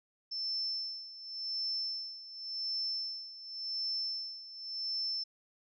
sine tone with tremolo, 5310 Hz, E8, 12 cents sharp, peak -32 dBFS, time 0.31-5.24 s, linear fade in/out 10 ms, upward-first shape sine, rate 0.9 Hz, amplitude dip 80%, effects none

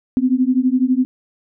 sine beating tone pair, 250.1 / 262.1 Hz, B3 / C4, +22 / +3 cents, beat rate 12 Hz, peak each -16 dBFS, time 0.17-1.05 s, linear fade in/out 0 ms, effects none

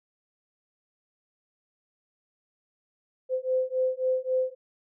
sine beating tone pair, 513 / 516.7 Hz, C5 / C5, -34 / -22 cents, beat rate 3.7 Hz, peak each -27 dBFS, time 3.29-4.55 s, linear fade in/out 50 ms, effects none

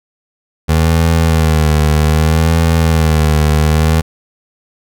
25% pulse tone with vibrato, 79 Hz, D#2, 27 cents sharp, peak -5 dBFS, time 0.68-4.02 s, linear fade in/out 20 ms, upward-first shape sine, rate 0.63 Hz, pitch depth 68 cents each way, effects none

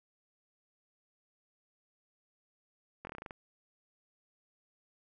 slowing click train, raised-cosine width 0.5 ms, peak -28 dBFS, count 9, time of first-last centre 3.05-3.308 s, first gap 21 ms, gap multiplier 1.12, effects none

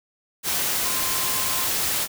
sine tone in noise, 1046.5 Hz, C6, in tune, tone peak -34 dBFS, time 0.82-1.69 s, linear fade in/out 50 ms, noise white, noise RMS -24 dBFS, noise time 0.43-2.08 s, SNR -13 dB, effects none

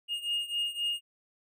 triangle beating tone pair, 2844 / 2847.8 Hz, F7 / F7, +31 / +33 cents, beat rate 3.8 Hz, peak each -30 / -33 dBFS, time 0.08-1.01 s, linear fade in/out 50 ms, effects none

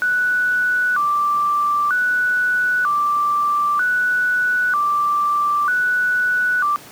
sine tone with vibrato, 1318.5 Hz, E6, in tune, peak -15 dBFS, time 0.02-6.76 s, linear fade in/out 0 ms, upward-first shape square, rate 0.53 Hz, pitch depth 200 cents each way, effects pink hiss -40 dBFS RMS until 6.91 s + high-pass 150 Hz 12 dB/octave

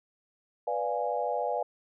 sine chord, B diminished seventh, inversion none, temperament equal, 493.9 / 587.3 / 698.5 / 830.6 Hz, B4 / D5 / F5 / Ab5, 0 / 0 / 0 / 0 cents, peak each -33 dBFS, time 0.67-1.63 s, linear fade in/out 5 ms, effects none

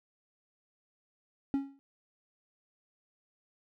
triangle tone with exponential decay, 275.5 Hz, C#4, 11 cents flat, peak -22 dBFS, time 1.54-1.79 s, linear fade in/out 0 ms, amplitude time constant 54 ms, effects none

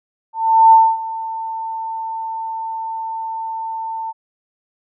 sine tone with ADSR envelope, 896 Hz, A5, 31 cents sharp, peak -4 dBFS, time 0.33-4.13 s, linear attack 390 ms, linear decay 250 ms, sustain -18 dB, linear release 32 ms, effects none

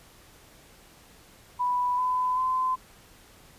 sine tone with pitch steps, 987.8 / 1006.8 / 1026.2 Hz, B5 / B5 / C6, 0 / +33 / -34 cents, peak -23 dBFS, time 1.59-2.76 s, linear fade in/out 20 ms, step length 390 ms, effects pink hiss -54 dBFS RMS until 3.58 s + resampled to 32000 Hz

